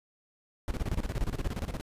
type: noise with tremolo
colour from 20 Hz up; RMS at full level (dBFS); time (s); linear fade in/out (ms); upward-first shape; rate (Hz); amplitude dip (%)
brown; -30; 0.68-1.81; 0; square; 17; 80
effects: resampled to 32000 Hz